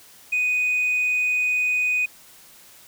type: tone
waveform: sine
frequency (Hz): 2489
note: D#7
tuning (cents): 0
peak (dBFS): -17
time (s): 0.32-2.06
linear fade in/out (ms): 10
effects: tanh soft clip ceiling -17 dBFS + white hiss -49 dBFS RMS until 2.87 s